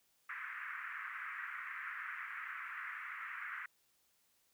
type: band-pass noise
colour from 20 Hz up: white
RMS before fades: -45 dBFS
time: 0.29-3.66 s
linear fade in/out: 5 ms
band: 1200 to 2100 Hz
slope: 48 dB/octave
effects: white hiss -75 dBFS RMS until 4.53 s